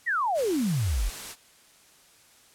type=exponential sweep; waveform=sine; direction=down; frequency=2008 to 38.51 Hz; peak=-23 dBFS; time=0.06-1.1 s; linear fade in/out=20 ms
type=noise; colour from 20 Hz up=white; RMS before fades=-38 dBFS; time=0.34-1.36 s; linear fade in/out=50 ms
effects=white hiss -57 dBFS RMS until 2.54 s + low-pass 11000 Hz 12 dB/octave